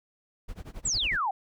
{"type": "noise with tremolo", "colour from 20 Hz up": "brown", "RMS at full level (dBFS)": -37, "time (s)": [0.48, 1.18], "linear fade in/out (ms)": 10, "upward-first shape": "sine", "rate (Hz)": 11, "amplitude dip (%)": 95}
{"type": "exponential sweep", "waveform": "sine", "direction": "down", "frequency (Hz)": [8260, 731], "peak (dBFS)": -25, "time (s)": [0.85, 1.31], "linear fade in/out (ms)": 5}
{"effects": []}